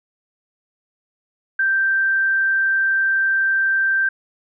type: tone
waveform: sine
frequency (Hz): 1568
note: G6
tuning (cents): 0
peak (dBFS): -15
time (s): 1.59-4.09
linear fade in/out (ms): 5
effects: none